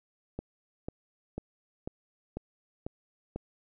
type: click train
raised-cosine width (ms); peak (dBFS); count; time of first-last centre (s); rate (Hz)
2; -22; 7; 0.39-3.36; 2.02
effects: none

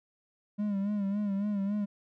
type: tone with vibrato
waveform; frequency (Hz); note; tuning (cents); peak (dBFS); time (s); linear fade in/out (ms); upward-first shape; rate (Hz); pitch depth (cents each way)
triangle; 202.3; G#3; -45; -26; 0.58-1.86; 20; sine; 3.6; 65
effects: none

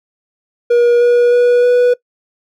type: tone with pitch steps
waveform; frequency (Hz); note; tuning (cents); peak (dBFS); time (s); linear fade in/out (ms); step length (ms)
triangle; 478.2 / 482.4 / 486.6 / 490.8; A#4 / B4 / B4 / B4; +44 / -41 / -26 / -11; -5; 0.7-1.94; 10; 310
effects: noise-tail reverb RT60 0.1 s tail -20 dB re dry

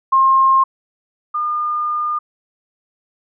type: tone pair in turn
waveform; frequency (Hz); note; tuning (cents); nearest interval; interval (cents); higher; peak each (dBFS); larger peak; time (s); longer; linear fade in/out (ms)
sine; 1066 / 1212.3; C6 / D#6; +32 / -45; major second; 223; second; -9 / -17; first; 0.12-0.64 / 1.34-2.19; second; 10
effects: none

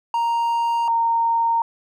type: tone pair in turn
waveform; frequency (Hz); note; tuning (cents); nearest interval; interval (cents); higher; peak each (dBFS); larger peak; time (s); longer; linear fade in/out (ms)
triangle / sine; 932.3 / 922.7; A#5 / A#5; 0 / -18; unison; 18; first; -16; neither; 0.14-0.88 / 0.88-1.62; neither; 2
effects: none

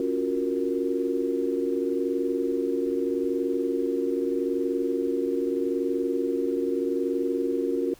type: chord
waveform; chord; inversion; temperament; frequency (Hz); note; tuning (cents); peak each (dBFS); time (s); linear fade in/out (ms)
sine; Gb major seventh; second; equal; 277.2 / 349.2 / 370 / 466.2; Db4 / F4 / Gb4 / Bb4; 0 / 0 / 0 / 0; -29; 0-7.94; 2
effects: pink hiss -54 dBFS RMS until 7.99 s

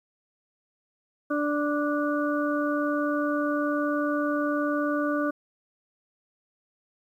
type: harmonic tone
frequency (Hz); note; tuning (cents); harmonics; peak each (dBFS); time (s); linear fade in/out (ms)
293.7; D4; 0; 1 / 2 / 4 / 5; -26 / -29 / -32 / -33; 1.3-5.31; 10
effects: 10-bit

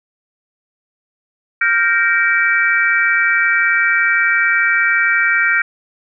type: chord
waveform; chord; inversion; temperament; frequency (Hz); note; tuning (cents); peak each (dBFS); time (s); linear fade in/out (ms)
sine; G minor seventh; third; equal with one note detuned; 1396.9 / 1568 / 1864.7 / 2310; F6 / G6 / Bb6 / D7; 0 / 0 / 0 / -29; -17; 1.61-5.62; 5
effects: none

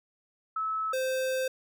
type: tone pair in turn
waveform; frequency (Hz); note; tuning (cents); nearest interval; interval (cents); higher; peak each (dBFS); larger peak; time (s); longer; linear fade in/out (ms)
sine / square; 1300 / 520.4; E6 / C5; -24 / -9; octave + major third; 1585; first; -28; neither; 0.56-0.93 / 0.93-1.48; second; 5
effects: none

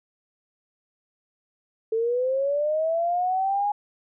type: linear sweep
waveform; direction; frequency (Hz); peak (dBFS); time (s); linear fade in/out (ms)
sine; up; 440 to 830.6; -21; 1.92-3.72; 5
effects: none

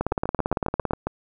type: two click trains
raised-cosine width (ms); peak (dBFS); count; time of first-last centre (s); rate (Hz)
1; -9 / -10; 17 / 8; 0.01-0.909 / 0.12-1.07; 17.8 / 7.37
effects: none

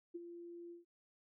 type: tone with ADSR envelope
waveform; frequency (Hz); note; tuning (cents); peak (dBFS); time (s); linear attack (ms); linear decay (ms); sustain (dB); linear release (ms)
sine; 344; F4; -26; -40; 0.14-0.85; 15; 26; -8; 140
effects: none

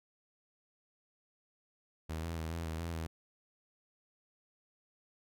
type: tone with pitch steps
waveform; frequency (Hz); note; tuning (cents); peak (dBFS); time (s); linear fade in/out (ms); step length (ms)
sawtooth; 79.9 / 83.2 / 80.4 / 83.6 / 80.2 / 84.1 / 81.2; D#2 / E2 / E2 / E2 / E2 / E2 / E2; +47 / +17 / -43 / +25 / -47 / +35 / -26; -33; 2.09-3.07; 10; 140
effects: none

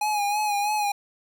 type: tone with vibrato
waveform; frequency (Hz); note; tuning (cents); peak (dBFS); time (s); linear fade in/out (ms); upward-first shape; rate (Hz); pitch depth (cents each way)
square; 830.6; G#5; 0; -23; 0.01-0.92; 5; sine; 3.1; 45
effects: none

